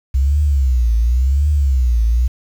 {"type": "tone with vibrato", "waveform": "sine", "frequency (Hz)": 64.5, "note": "C2", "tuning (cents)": -24, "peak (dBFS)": -11, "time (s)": [0.14, 2.28], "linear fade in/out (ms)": 10, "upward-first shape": "triangle", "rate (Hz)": 0.92, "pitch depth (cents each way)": 270, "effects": ["7-bit"]}